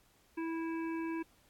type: harmonic tone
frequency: 327.9 Hz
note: E4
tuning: 9 cents flat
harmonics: 1 / 3 / 5 / 7 / 8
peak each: -35 / -45 / -49 / -52 / -53 dBFS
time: 0.37-1.23 s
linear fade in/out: 10 ms
effects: pink hiss -68 dBFS RMS until 1.49 s + AAC 64 kbps